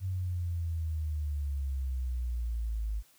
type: exponential sweep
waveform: sine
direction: down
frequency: 95.1 to 51.91 Hz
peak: -30 dBFS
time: 0-3.03 s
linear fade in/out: 50 ms
effects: white hiss -63 dBFS RMS until 3.18 s